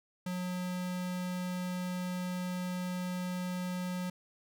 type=tone with notch filter; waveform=square; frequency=181 Hz; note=F#3; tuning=38 cents flat; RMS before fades=-36 dBFS; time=0.26-4.1 s; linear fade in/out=5 ms; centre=400 Hz; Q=1.9; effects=none